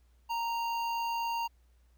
square tone with notch filter, 928 Hz, A#5, 8 cents flat, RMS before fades -33 dBFS, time 0.29-1.48 s, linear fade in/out 20 ms, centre 9100 Hz, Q 0.65, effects added 60 Hz sine -61 dBFS peak until 1.97 s + pink hiss -75 dBFS RMS until 1.97 s

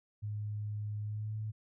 sine tone with pitch glide, 105 to 108.08 Hz, G#2 to A2, +19 to -30 cents, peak -35 dBFS, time 0.22-1.52 s, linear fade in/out 20 ms, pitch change +51 cents, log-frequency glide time 1.02-1.36 s, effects none

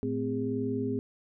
sine tone cluster, 112.4 / 216.3 / 257.3 / 407.5 Hz, A2 / A3 / C4 / G#4, +37 / -29 / -29 / -33 cents, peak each -36 / -38 / -31 / -33 dBFS, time 0.03-0.99 s, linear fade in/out 0 ms, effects none

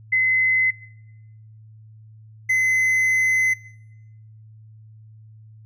sine / triangle tone pair in turn, 2043 / 2043 Hz, C7 / C7, -42 / -42 cents, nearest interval unison, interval 0 cents, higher neither, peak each -15 / -14 dBFS, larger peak second, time 0.12-0.71 / 2.49-3.54 s, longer second, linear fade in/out 10 ms, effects noise-tail reverb RT60 0.9 s tail -21 dB re dry + added 109 Hz sine -43 dBFS peak until 5.65 s

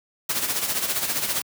white noise with tremolo, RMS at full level -23 dBFS, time 0.29-1.42 s, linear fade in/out 5 ms, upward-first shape sine, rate 15 Hz, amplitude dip 60%, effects high-pass 100 Hz 12 dB/octave

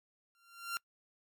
sawtooth tone with exponential growth, 1381 Hz, F6, 20 cents flat, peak -29 dBFS, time 0.35-0.77 s, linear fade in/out 0 ms, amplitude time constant 91 ms, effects noise-tail reverb RT60 0.1 s tail -26 dB re dry + MP3 96 kbps

